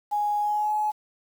sine tone with pitch glide, 830.6 to 848.1 Hz, G#5 to G#5, 0 to +36 cents, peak -22 dBFS, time 0.11-0.92 s, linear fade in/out 20 ms, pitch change +36 cents, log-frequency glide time 0.4-0.72 s, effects 8-bit

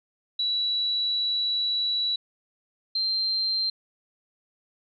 sine tone pair in turn, 3928 / 4150 Hz, B7 / C8, -10 / -15 cents, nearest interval minor second, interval 95 cents, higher second, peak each -23 dBFS, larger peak neither, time 0.39-2.16 / 2.95-3.7 s, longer first, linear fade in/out 5 ms, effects none

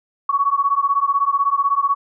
sine beating tone pair, 1112 / 1128 Hz, C#6 / C#6, +5 / +30 cents, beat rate 16 Hz, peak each -18 dBFS, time 0.29-1.95 s, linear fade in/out 5 ms, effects none

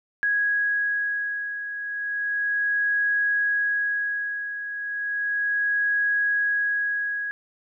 sine beating tone pair, 1658 / 1658.34 Hz, G#6 / G#6, -3 / -3 cents, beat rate 0.34 Hz, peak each -29 / -23 dBFS, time 0.23-7.31 s, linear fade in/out 0 ms, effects none

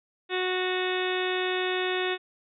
harmonic tone with a mistuned harmonic, 367.8 Hz, F#4, 10 cents flat, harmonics 1 / 2 / 3 / 4 / 5 / 6 / 7 / 8 / 9 / 10, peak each -28 / -35 / -38 / -37 / -34 / -39 / -36 / -41 / -39 / -38 dBFS, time 0.29-2.18 s, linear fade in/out 50 ms, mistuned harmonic 9, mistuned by +50 cents, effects none

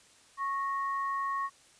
sine tone pair together, 1102 / 1865.7 Hz, C#6 / A#6, -11 / +1 cents, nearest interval major sixth, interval 912 cents, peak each -30 / -40 dBFS, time 0.37-1.5 s, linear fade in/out 50 ms, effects white hiss -60 dBFS RMS until 1.79 s + resampled to 22050 Hz

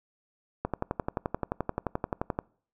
click train, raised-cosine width 1 ms, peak -14 dBFS, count 21, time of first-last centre 0.65-2.389 s, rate 11.5 Hz, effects noise-tail reverb RT60 0.5 s tail -25 dB re dry

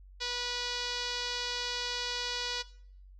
5% pulse tone with low-pass filter, 488.2 Hz, B4, 20 cents flat, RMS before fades -35 dBFS, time 0.2-2.63 s, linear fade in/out 20 ms, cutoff 4700 Hz, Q 2.4, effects noise-tail reverb RT60 0.6 s tail -19 dB re dry + added 47 Hz sine -50 dBFS peak until 3.19 s

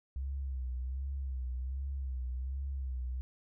sine tone with vibrato, 65.41 Hz, C2, in tune, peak -34 dBFS, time 0.16-3.21 s, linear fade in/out 0 ms, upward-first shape sine, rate 1.3 Hz, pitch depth 82 cents each way, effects none

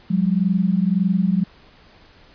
sine tone pair together, 179 / 200.8 Hz, F3 / G3, +43 / +42 cents, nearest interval major second, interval 199 cents, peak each -18 / -19 dBFS, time 0.1-1.44 s, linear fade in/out 10 ms, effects pink hiss -50 dBFS RMS until 2.34 s + resampled to 11025 Hz

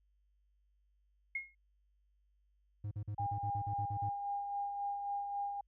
sine tone with exponential decay, 2155 Hz, C#7, 49 cents flat, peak -32 dBFS, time 1.35-1.55 s, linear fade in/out 5 ms, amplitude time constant 42 ms
triangle tone bursts, 103.83 Hz, G#2, in tune, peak -35 dBFS, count 11, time 2.84-4.092 s, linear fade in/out 5 ms, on 72 ms, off 46 ms
sine tone with tremolo, 807 Hz, G#5, 50 cents flat, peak -34 dBFS, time 3.18-5.61 s, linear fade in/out 5 ms, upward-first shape sine, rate 3.7 Hz, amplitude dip 40%
effects added 50 Hz sine -70 dBFS peak until 5.67 s

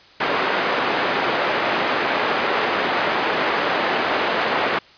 pink band-pass noise, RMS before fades -21 dBFS, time 0.2-4.79 s, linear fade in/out 5 ms, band 430 to 2400 Hz, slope 12 dB/octave, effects white hiss -48 dBFS RMS until 4.97 s + resampled to 11025 Hz

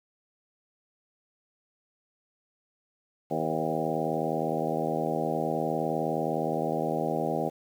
harmonic tone with a mistuned harmonic, 79.5 Hz, D#2, 38 cents sharp, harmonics 2 / 3 / 4 / 5 / 6 / 7 / 8 / 9 / 10, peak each -35 / -35 / -35 / -35 / -35 / -35 / -35 / -35 / -35 dBFS, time 3.3-7.5 s, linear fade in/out 20 ms, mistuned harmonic 7, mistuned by -34 cents, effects 9-bit

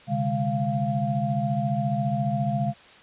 sine tone cluster, 130.8 / 145.3 / 205.4 / 694 Hz, C3 / D3 / G#3 / F5, 0 / -18 / -19 / -11 cents, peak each -28 dBFS, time 0.07-2.74 s, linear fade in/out 50 ms, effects white hiss -50 dBFS RMS until 3.02 s + resampled to 8000 Hz

